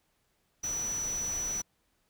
sine tone in noise, 5920 Hz, F#8, in tune, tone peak -31 dBFS, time 0.63-1.62 s, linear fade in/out 10 ms, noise pink, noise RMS -43 dBFS, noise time 0.63-1.62 s, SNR +9 dB, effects pink hiss -74 dBFS RMS until 2.09 s

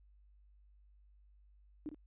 sine tone with echo, 302.4 Hz, D#4, 49 cents flat, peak -38 dBFS, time 1.86-1.89 s, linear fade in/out 0 ms, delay 55 ms, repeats 1, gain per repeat -8 dB, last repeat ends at 1.945 s, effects added 50 Hz sine -61 dBFS peak until 2.06 s + resampled to 8000 Hz

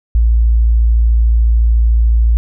sine tone, 56.9 Hz, A#1, 41 cents flat, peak -7 dBFS, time 0.15-2.37 s, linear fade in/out 0 ms, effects none

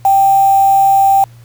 sine tone with quantisation, 784 Hz, G5, in tune, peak -6 dBFS, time 0.05-1.24 s, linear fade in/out 2 ms, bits 4, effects added 118 Hz sine -36 dBFS peak until 1.44 s + pink hiss -49 dBFS RMS until 1.44 s

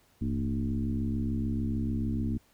sine tone with frequency modulation, 159 Hz, D#3, 38 cents sharp, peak -27 dBFS, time 0.21-2.38 s, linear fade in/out 10 ms, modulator 66.8 Hz, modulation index 1.9, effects pink hiss -65 dBFS RMS until 2.53 s

